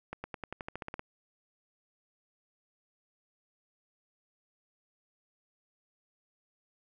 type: accelerating click train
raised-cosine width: 0.5 ms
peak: -23 dBFS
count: 12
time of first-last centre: 0.13-0.994 s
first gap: 110 ms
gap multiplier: 0.93
effects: none